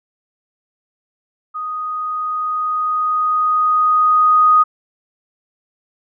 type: tone with level ramp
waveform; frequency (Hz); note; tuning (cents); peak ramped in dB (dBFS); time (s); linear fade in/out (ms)
sine; 1244.5; D#6; 0; -22 to -7; 1.54-4.64; 20
effects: none

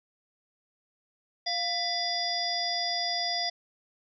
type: harmonic tone with a mistuned harmonic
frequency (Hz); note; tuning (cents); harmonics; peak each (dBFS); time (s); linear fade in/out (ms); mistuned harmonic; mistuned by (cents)
698.5; F5; 0; 1 / 3 / 5 / 7 / 8; -33 / -37 / -36 / -30 / -39; 1.46-3.5; 10; 3; -87
effects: none

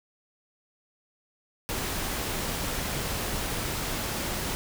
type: noise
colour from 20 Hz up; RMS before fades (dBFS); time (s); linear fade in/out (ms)
pink; -31; 1.69-4.55; 0
effects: none

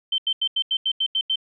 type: tone bursts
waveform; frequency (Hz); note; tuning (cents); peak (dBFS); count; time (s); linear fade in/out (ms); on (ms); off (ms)
sine; 3103; G7; -18; -19; 9; 0.12-1.358; 5; 62; 85
effects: none

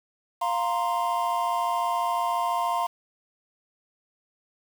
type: chord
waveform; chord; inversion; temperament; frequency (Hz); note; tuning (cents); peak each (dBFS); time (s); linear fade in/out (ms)
triangle; F suspended fourth; none; equal; 698.5 / 932.3 / 1046.5; F5 / Bb5 / C6; 0 / 0 / 0; -26; 0.41-2.87; 10
effects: 7-bit

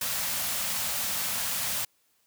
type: band-stop noise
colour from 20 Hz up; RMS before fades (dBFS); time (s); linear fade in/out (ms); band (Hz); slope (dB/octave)
white; -30; 0.01-1.85; 5; 260 to 510; 48
effects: white hiss -69 dBFS RMS until 2.26 s + high-pass 60 Hz 12 dB/octave

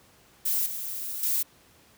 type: noise with level steps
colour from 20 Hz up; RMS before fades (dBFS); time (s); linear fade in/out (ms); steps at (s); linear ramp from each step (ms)
violet; -26 / -34 / -26; 0.45-1.43; 10; 0.66 / 1.23; 2
effects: pink hiss -58 dBFS RMS until 1.97 s + high-pass 60 Hz 12 dB/octave

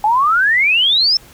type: exponential sweep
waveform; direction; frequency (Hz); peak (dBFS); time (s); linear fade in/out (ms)
sine; up; 825 to 5390; -10; 0.04-1.17; 2
effects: pink hiss -43 dBFS RMS until 1.33 s

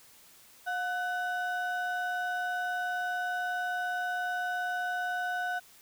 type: ring-modulated tone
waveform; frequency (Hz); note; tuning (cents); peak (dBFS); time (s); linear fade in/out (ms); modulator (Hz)
triangle; 1108.7; C#6; 0; -25; 0.66-5.6; 20; 390
effects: white hiss -57 dBFS RMS until 5.81 s

